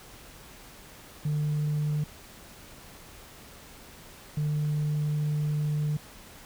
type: tone bursts at uneven times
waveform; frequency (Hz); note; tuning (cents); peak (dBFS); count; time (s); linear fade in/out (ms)
sine; 150; D3; +37; -23; 2; 1.25-2.04 / 4.37-5.97; 5
effects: tanh soft clip ceiling -23 dBFS + pink hiss -49 dBFS RMS until 6.45 s